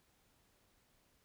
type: silence
effects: pink hiss -73 dBFS RMS until 1.24 s